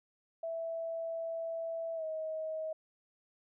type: tone with pitch glide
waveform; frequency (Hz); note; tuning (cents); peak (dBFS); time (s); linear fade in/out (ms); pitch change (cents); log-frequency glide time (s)
sine; 659.3 to 632.8; E5 to D#5; 0 to +29; -35; 0.43-2.73; 5; -71; 1.95-2.04
effects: none